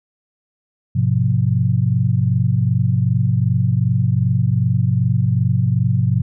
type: chord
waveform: sine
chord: F diminished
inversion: first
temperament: equal with one note detuned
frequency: 103.83 / 126.43 / 174.61 Hz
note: Ab2 / Cb3 / F3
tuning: 0 / +41 / 0 cents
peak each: -18 / -16 / -21 dBFS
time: 0.95-6.22 s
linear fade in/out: 10 ms
effects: none